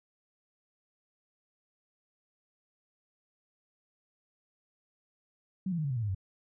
sine tone with pitch steps, 188.4 / 170.78 / 154.81 / 140.33 / 127.2 / 115.31 / 104.52 / 94.75 Hz, F#3 / F3 / D#3 / C#3 / C3 / A#2 / G#2 / F#2, +32 / -38 / -8 / +22 / -48 / -18 / +12 / +42 cents, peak -29 dBFS, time 5.66-6.148 s, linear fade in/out 5 ms, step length 61 ms, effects none

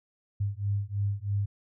sine beating tone pair, 99.5 / 102.6 Hz, G2 / G#2, +26 / -21 cents, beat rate 3.1 Hz, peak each -30 dBFS, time 0.4-1.46 s, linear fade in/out 10 ms, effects none

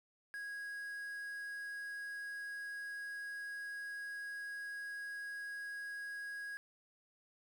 triangle tone with quantisation, 1652 Hz, G#6, 10 cents flat, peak -40 dBFS, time 0.34-6.57 s, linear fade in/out 0 ms, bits 10, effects none

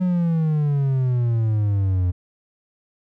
triangle exponential sweep, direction down, 185 to 88 Hz, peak -15 dBFS, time 0-2.12 s, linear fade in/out 20 ms, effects none

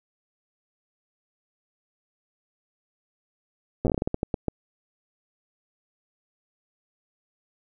slowing click train, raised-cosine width 2 ms, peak -11 dBFS, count 14, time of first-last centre 3.85-4.483 s, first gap 8 ms, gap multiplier 1.27, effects none

